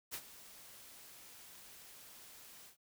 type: noise with ADSR envelope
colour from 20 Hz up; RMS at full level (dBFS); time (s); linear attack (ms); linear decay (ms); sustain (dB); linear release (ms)
white; -41; 0.11-2.77; 30; 64; -15; 110
effects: none